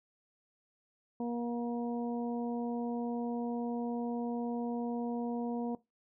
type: harmonic tone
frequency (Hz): 237.7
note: A#3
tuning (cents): +34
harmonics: 1 / 2 / 3 / 4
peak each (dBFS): -34 / -40 / -44 / -46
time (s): 1.2-5.75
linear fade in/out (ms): 2
effects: noise-tail reverb RT60 0.2 s tail -19 dB re dry